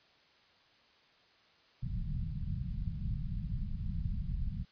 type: low-pass noise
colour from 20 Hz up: pink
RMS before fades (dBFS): -36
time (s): 1.82-4.65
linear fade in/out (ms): 20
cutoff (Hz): 190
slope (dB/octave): 48
effects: white hiss -65 dBFS RMS until 4.71 s + resampled to 11025 Hz

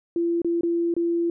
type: tone with dropouts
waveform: sine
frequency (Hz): 340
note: F4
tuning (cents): -46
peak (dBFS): -20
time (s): 0.16-1.3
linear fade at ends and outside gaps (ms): 2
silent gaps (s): 0.418-0.446 / 0.61-0.633 / 0.94-0.965
effects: none

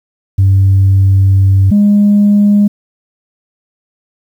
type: tone pair in turn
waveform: sine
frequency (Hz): 96.8 / 205.1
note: G2 / G#3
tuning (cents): -21 / -21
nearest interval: octave + minor second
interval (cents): 1300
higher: second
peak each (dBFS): -3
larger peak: neither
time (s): 0.38-1.71 / 1.71-2.68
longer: first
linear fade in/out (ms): 10
effects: tanh soft clip ceiling -2 dBFS + 7-bit

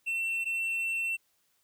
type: tone pair in turn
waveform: triangle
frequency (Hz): 2698 / 2698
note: E7 / E7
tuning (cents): +40 / +40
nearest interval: unison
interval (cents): 0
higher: neither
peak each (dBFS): -27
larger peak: neither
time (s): 0.06-0.45 / 0.45-1.17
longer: second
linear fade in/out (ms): 20
effects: white hiss -72 dBFS RMS until 1.63 s

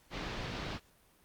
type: low-pass noise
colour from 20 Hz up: pink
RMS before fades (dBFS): -40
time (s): 0.1-0.8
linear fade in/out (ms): 50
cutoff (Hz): 4700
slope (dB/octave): 24
effects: pink hiss -66 dBFS RMS until 1.24 s + Opus 48 kbps

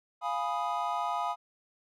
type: chord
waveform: triangle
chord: F half-diminished seventh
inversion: none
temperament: equal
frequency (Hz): 698.5 / 830.6 / 987.8 / 1244.5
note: F5 / Ab5 / Cb6 / Eb6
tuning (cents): 0 / 0 / 0 / 0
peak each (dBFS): -33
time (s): 0.21-1.36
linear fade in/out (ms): 50
effects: none

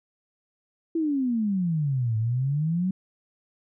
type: exponential two-way sweep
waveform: sine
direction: down then up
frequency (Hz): 336.4 to 108.1 to 191.7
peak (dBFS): -22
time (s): 0.95-2.91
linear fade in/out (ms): 5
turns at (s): 2.17
effects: none

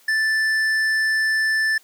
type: tone with tanh clipping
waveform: sine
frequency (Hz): 1760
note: A6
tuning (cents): 0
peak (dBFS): -19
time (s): 0.08-1.78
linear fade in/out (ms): 5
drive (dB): 10
effects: white hiss -54 dBFS RMS until 1.83 s + high-pass 300 Hz 12 dB/octave

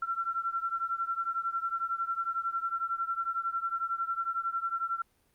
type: beating tone pair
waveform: sine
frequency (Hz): 1352 / 1363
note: E6 / F6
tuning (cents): +43 / -43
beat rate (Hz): 11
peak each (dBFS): -32 / -34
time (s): 0.02-5.02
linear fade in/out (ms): 5
effects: pink hiss -70 dBFS RMS until 5.34 s + Opus 48 kbps

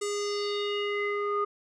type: tone with low-pass filter sweep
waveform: square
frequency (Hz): 410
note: G#4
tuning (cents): -22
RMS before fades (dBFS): -30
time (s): 0.01-1.45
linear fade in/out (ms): 10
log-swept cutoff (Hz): 8100 to 1200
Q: 4.2
effects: none

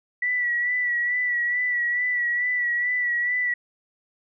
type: tone with vibrato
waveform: sine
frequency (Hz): 1952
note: B6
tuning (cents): -21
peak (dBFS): -21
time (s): 0.22-3.54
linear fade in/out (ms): 5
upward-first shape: sine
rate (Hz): 2.3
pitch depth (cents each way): 35
effects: none

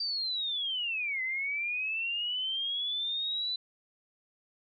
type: linear two-way sweep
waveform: sine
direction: down then up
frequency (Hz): 4699 to 2020 to 4015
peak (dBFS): -30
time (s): 0-3.56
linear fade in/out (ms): 5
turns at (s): 1.22
effects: none

